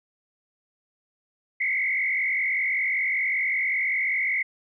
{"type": "tone with frequency modulation", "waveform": "sine", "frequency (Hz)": 2119, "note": "C7", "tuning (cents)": 21, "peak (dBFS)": -22, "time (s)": [1.6, 4.43], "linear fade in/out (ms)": 10, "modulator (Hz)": 45.2, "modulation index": 2.6, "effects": []}